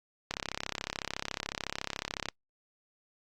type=click train; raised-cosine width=0.2 ms; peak=-15 dBFS; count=68; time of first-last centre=0.31-2.286 s; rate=33.9 Hz; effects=noise-tail reverb RT60 0.1 s tail -26 dB re dry + Opus 48 kbps